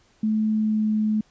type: tone with pitch glide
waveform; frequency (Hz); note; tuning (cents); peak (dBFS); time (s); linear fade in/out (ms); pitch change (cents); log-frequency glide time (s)
sine; 216.5 to 214.8; A3 to A3; -28 to -41; -19; 0.23-1.21; 5; -13; 0.51-0.89
effects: pink hiss -60 dBFS RMS until 1.3 s + resampled to 16000 Hz